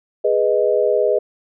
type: chord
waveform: sine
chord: G# minor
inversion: none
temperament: equal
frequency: 415.3 / 493.9 / 622.3 Hz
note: G#4 / B4 / D#5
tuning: 0 / 0 / 0 cents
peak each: -18 dBFS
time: 0.24-1.19 s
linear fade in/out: 10 ms
effects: none